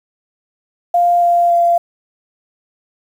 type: tone with pitch steps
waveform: sine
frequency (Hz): 698.5 / 693.7 / 688.9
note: F5 / F5 / F5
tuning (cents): 0 / -12 / -24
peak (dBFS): -9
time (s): 0.94-1.78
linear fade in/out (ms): 5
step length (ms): 280
effects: 7-bit